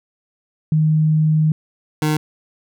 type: tone pair in turn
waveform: sine / 25% pulse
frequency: 155.56 / 153.06 Hz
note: D#3 / D#3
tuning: 0 / -28 cents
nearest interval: unison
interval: 28 cents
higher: first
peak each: -12 dBFS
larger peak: neither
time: 0.72-1.52 / 2.02-2.17 s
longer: first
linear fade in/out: 2 ms
effects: none